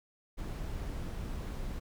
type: noise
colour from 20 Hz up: brown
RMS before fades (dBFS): -38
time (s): 0.37-1.8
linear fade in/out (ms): 20
effects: none